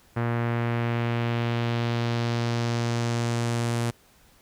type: tone with low-pass filter sweep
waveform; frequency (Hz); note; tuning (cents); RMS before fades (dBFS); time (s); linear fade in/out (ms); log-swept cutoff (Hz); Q
sawtooth; 117.8; A#2; +19; -26; 0.16-3.91; 10; 1700 to 10000; 1.4
effects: pink hiss -58 dBFS RMS until 4.41 s